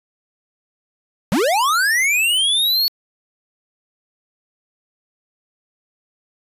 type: linear sweep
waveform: square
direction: up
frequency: 162.4 to 4435 Hz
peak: -15 dBFS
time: 1.32-2.88 s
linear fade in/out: 0 ms
effects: resampled to 32000 Hz